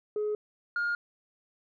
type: tone pair in turn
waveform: sine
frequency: 421.7 / 1418.4 Hz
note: G#4 / F6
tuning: +26 / +26 cents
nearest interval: octave + major sixth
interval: 2100 cents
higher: second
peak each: -26 / -25 dBFS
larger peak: second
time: 0.16-0.35 / 0.76-0.95 s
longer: neither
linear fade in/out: 2 ms
effects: tanh soft clip ceiling -25 dBFS